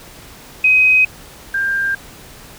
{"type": "tone pair in turn", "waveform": "sine", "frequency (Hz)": [2520, 1593], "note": ["D#7", "G6"], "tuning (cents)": [21, 27], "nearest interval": "minor sixth", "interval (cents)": 794, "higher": "first", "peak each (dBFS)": [-8, -15], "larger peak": "first", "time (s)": [[0.64, 1.05], [1.54, 1.95]], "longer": "neither", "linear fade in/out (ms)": 5, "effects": ["pink hiss -39 dBFS RMS until 2.58 s"]}